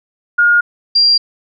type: tone pair in turn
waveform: sine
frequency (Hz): 1426 / 4758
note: F6 / D8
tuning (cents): +36 / +22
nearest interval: octave + major sixth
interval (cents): 2086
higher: second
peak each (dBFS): -7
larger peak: neither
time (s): 0.38-0.61 / 0.95-1.18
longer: neither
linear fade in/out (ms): 10
effects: none